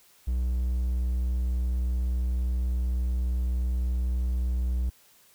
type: tone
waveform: triangle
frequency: 61.74 Hz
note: B1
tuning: in tune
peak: -22 dBFS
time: 0.27-4.9 s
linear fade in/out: 10 ms
effects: white hiss -59 dBFS RMS until 5.34 s